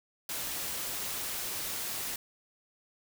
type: noise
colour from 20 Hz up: white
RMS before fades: -36 dBFS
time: 0.29-2.16 s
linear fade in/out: 2 ms
effects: none